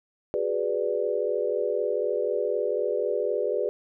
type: chord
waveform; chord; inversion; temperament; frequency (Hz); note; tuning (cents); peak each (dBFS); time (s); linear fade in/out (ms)
sine; G# half-diminished seventh; third; equal with one note detuned; 371.3 / 415.3 / 493.9 / 587.3; F#4 / G#4 / B4 / D5; +6 / 0 / 0 / 0; -32 / -28 / -28 / -30; 0.34-3.69; 0
effects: none